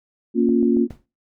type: chord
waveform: sine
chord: Bb minor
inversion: none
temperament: equal with one note detuned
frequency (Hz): 233.1 / 277.2 / 353.3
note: Bb3 / Db4 / F4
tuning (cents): 0 / 0 / +20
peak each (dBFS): -17 / -20 / -19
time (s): 0.34-0.88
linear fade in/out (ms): 50
type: click train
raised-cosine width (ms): 2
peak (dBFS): -23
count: 4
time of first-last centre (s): 0.49-0.907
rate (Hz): 7.19
type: noise with exponential decay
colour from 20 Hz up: brown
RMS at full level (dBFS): -35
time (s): 0.9-1.06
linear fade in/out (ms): 5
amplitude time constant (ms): 33
effects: noise-tail reverb RT60 0.3 s tail -20 dB re dry